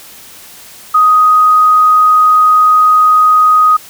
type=tone; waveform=sine; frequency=1250 Hz; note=D#6; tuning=8 cents sharp; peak=-4 dBFS; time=0.94-3.77 s; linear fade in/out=10 ms; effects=white hiss -35 dBFS RMS until 3.89 s